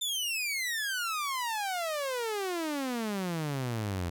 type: exponential sweep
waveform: sawtooth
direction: down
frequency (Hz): 3600 to 83.3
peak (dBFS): -27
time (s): 0.01-4.1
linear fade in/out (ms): 10
effects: none